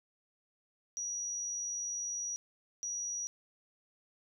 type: tone bursts at uneven times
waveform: sine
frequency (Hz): 5800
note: F#8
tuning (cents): -35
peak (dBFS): -35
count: 2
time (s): 0.97-2.36 / 2.83-3.27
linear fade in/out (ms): 0
effects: none